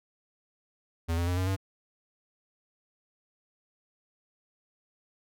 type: tone with pitch steps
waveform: square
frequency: 83 / 86.08 / 89.27 / 92.57 / 96.01 Hz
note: E2 / F2 / F2 / F#2 / G2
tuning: +12 / -25 / +38 / +1 / -35 cents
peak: -27 dBFS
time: 1.08-1.565 s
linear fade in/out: 20 ms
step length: 97 ms
effects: none